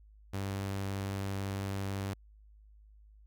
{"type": "tone", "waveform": "sawtooth", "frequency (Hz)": 98, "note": "G2", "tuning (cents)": 0, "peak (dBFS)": -30, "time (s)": [0.33, 2.14], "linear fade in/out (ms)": 10, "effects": ["added 52 Hz sine -55 dBFS peak until 3.26 s"]}